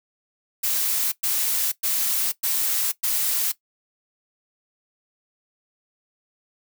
blue noise bursts, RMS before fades -23 dBFS, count 5, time 0.63-3.52 s, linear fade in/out 10 ms, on 490 ms, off 110 ms, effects noise-tail reverb RT60 0.1 s tail -17 dB re dry

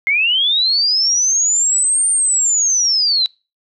sine linear two-way sweep, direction up then down, 2100 to 8940 to 3909 Hz, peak -12 dBFS, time 0.07-3.26 s, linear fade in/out 0 ms, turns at 2.09 s, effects noise-tail reverb RT60 0.3 s tail -25 dB re dry

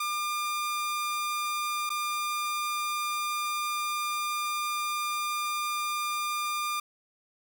sawtooth tone with dropouts, 1201 Hz, D6, 38 cents sharp, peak -25 dBFS, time 0-6.8 s, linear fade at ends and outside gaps 5 ms, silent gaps 1.894-1.901 s, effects none

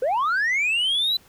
sine linear sweep, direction up, 472.8 to 4032 Hz, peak -17 dBFS, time 0.02-1.17 s, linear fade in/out 5 ms, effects tanh soft clip ceiling -18 dBFS + pink hiss -54 dBFS RMS until 1.28 s

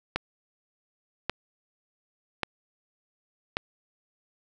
click train, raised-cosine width 0.3 ms, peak -10 dBFS, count 4, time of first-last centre 0.16-3.569 s, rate 0.88 Hz, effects none

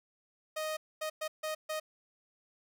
sawtooth tone bursts at uneven times, 622.3 Hz, D#5, in tune, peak -30 dBFS, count 5, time 0.56-0.77 / 1.01-1.1 / 1.21-1.28 / 1.43-1.55 / 1.69-1.8 s, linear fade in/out 10 ms, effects none

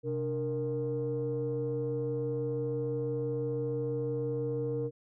sine tone cluster, 130 / 294.5 / 465 Hz, C3 / D4 / A#4, -11 / +5 / -4 cents, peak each -34 / -38 / -31 dBFS, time 0.03-4.91 s, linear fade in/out 50 ms, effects tanh soft clip ceiling -24 dBFS

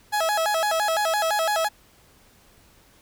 30% pulse tone with vibrato, 738 Hz, F#5, 5 cents flat, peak -18 dBFS, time 0.12-1.69 s, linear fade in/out 20 ms, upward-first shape square, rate 5.9 Hz, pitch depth 220 cents each way, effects pink hiss -56 dBFS RMS until 3.01 s

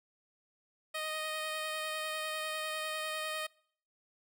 10% pulse tone with vibrato, 622.3 Hz, D#5, in tune, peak -27 dBFS, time 0.94-3.47 s, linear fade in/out 10 ms, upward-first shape sine, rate 10 Hz, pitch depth 11 cents each way, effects noise-tail reverb RT60 0.6 s tail -25 dB re dry

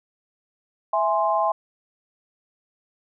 sine chord, E augmented, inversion none, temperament equal, 659.3 / 830.6 / 1046.5 Hz, E5 / G#5 / B#5, 0 / 0 / 0 cents, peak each -23 dBFS, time 0.93-1.52 s, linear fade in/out 5 ms, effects none

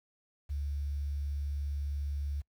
sine tone with quantisation, 71.5 Hz, D2, 46 cents flat, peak -32 dBFS, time 0.49-2.42 s, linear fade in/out 20 ms, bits 10, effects noise-tail reverb RT60 0.1 s tail -26 dB re dry

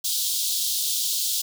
pink high-pass noise, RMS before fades -25 dBFS, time 0.04-1.42 s, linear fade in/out 10 ms, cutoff 3400 Hz, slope 48 dB/octave, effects none

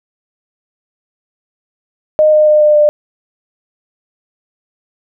sine tone with pitch steps, 615 / 610.4 / 605.8 / 601.3 / 596.8 Hz, D#5 / D#5 / D#5 / D5 / D5, -20 / -33 / -46 / +41 / +28 cents, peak -5 dBFS, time 2.19-2.89 s, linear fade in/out 0 ms, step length 140 ms, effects none

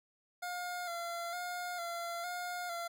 25% pulse tone with vibrato, 698.5 Hz, F5, in tune, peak -34 dBFS, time 0.42-2.88 s, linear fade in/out 10 ms, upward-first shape square, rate 1.1 Hz, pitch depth 35 cents each way, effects none

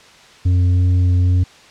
sine tone with tanh clipping, 90.2 Hz, F#2, 44 cents flat, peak -12 dBFS, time 0.45-1.44 s, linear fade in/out 10 ms, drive 5 dB, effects white hiss -44 dBFS RMS until 1.7 s + low-pass 5000 Hz 12 dB/octave

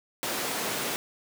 pink high-pass noise, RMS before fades -31 dBFS, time 0.23-0.96 s, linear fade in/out 0 ms, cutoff 270 Hz, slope 12 dB/octave, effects none

